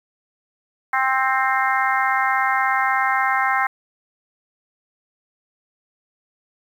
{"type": "harmonic tone", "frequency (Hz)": 263.4, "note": "C4", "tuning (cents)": 12, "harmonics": [3, 4, 5, 6, 7, 8], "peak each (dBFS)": [-22, -23, -24, -25, -25, -26], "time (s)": [0.93, 3.67], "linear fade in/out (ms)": 5, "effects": ["8-bit"]}